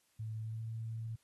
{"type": "tone with pitch glide", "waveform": "sine", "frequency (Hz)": [110, 112.64], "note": ["A2", "A2"], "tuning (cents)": [0, 41], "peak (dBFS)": -38, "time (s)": [0.19, 1.16], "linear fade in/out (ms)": 10, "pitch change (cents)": 41, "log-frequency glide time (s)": [0.39, 0.67], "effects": ["white hiss -74 dBFS RMS until 1.23 s", "AAC 32 kbps"]}